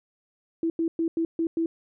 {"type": "tone bursts at uneven times", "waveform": "sine", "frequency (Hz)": 329.6, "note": "E4", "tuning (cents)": 0, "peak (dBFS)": -22, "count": 6, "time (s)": [[0.63, 0.7], [0.79, 0.88], [0.99, 1.08], [1.17, 1.25], [1.39, 1.47], [1.57, 1.66]], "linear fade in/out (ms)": 2, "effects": []}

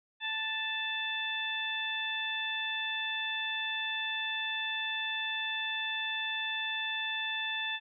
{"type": "harmonic tone", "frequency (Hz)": 880, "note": "A5", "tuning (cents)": 0, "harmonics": [1, 2, 3, 4], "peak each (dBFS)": [-42, -36, -38, -36], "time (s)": [0.2, 7.8], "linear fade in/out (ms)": 50, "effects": []}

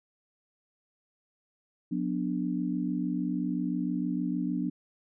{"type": "chord", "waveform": "sine", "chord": "B minor", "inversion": "second", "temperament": "equal with one note detuned", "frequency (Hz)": [180.56, 246.9, 293.7], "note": ["F#3", "B3", "D4"], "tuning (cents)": [-42, 0, 0], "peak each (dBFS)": -32, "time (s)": [1.91, 4.7], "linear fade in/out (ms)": 10, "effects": []}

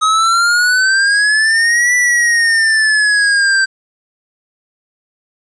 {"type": "exponential two-way sweep", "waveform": "square", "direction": "up then down", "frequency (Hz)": [1263, 1975.5, 1558], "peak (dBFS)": -10, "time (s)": [0.01, 3.66], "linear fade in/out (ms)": 20, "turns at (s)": 1.95, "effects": ["resampled to 22050 Hz", "8-bit"]}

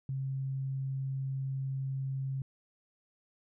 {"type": "tone", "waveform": "sine", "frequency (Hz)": 134.4, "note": "C3", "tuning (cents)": 47, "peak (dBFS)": -32, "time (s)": [0.09, 2.42], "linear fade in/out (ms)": 2, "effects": []}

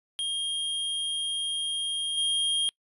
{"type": "tone with level steps", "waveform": "square", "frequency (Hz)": 3229, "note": "G#7", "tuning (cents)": -49, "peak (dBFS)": [-28, -24], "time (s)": [0.19, 2.69], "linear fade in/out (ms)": 0, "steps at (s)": 2.17, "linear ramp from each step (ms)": 10, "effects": ["noise-tail reverb RT60 0.1 s tail -25 dB re dry", "resampled to 32000 Hz"]}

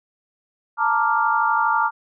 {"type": "chord", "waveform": "sine", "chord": "Bb major seventh", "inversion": "third", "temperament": "equal", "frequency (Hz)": [880, 932.3, 1174.7, 1396.9], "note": ["A5", "Bb5", "D6", "F6"], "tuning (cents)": [0, 0, 0, 0], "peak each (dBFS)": -22, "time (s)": [0.77, 1.91], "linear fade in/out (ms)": 50, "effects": []}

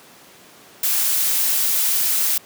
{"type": "noise", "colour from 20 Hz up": "blue", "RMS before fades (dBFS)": -19, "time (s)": [0.83, 2.38], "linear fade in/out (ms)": 5, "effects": ["pink hiss -46 dBFS RMS until 2.45 s", "high-pass 200 Hz 12 dB/octave"]}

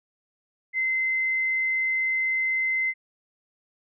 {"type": "tone", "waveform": "sine", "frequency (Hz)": 2064, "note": "C7", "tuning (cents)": -24, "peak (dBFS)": -22, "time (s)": [0.73, 2.94], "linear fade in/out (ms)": 50, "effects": []}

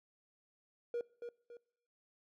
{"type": "tone with echo", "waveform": "triangle", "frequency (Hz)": 476.1, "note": "A#4", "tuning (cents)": 37, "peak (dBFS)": -32, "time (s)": [0.94, 1.01], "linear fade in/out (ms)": 2, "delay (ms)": 280, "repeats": 2, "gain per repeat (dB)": -8, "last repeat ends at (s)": 1.57, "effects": ["noise-tail reverb RT60 0.7 s tail -25 dB re dry", "tanh soft clip ceiling -29 dBFS"]}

